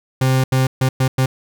40% pulse tone bursts at uneven times, 130.81 Hz, C3, in tune, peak -12 dBFS, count 5, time 0.21-0.44 / 0.52-0.67 / 0.81-0.89 / 1-1.08 / 1.18-1.26 s, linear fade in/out 5 ms, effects none

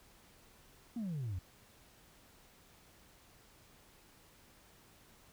sine exponential sweep, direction down, 246.9 to 84.7 Hz, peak -34 dBFS, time 0.96-1.39 s, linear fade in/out 5 ms, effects tanh soft clip ceiling -35 dBFS + pink hiss -63 dBFS RMS until 5.32 s

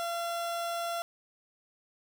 30% pulse tone, 683 Hz, F5, 39 cents flat, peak -29 dBFS, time 0-1.02 s, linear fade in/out 0 ms, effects none

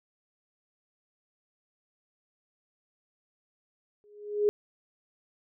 sine tone with exponential growth, 415.3 Hz, G#4, in tune, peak -18 dBFS, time 4.04-4.49 s, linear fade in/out 0 ms, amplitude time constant 97 ms, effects none

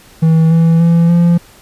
triangle tone with pitch steps, 161.6 / 164.9 / 168.27 / 171.7 Hz, E3 / E3 / E3 / F3, -34 / +1 / +36 / -29 cents, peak -4 dBFS, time 0.22-1.38 s, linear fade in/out 10 ms, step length 290 ms, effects pink hiss -42 dBFS RMS until 1.61 s + resampled to 32000 Hz

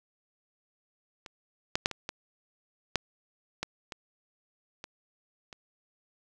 clicks, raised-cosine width 0.2 ms, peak -26 / -9 / -6 / -19 / -17 / -8 / -14 / -21 / -23 / -27 dBFS, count 10, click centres 1.262 / 1.755 / 1.859 / 1.913 / 2.091 / 2.957 / 3.63 / 3.922 / 4.841 / 5.528 s, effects none

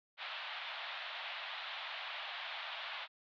white band-pass noise, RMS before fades -44 dBFS, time 0.17-3.08 s, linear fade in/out 50 ms, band 630 to 3800 Hz, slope 48 dB/octave, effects none

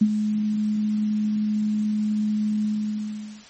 sine tone with ADSR envelope, 212.3 Hz, G#3, 38 cents sharp, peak -11 dBFS, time 0.01-3.45 s, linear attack 8 ms, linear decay 59 ms, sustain -9 dB, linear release 820 ms, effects white hiss -47 dBFS RMS until 3.49 s + MP3 32 kbps

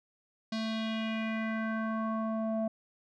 square tone with low-pass filter sweep, 221.5 Hz, A3, 12 cents sharp, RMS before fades -33 dBFS, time 0.52-2.68 s, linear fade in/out 5 ms, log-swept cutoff 4600 to 670 Hz, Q 3.1, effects none

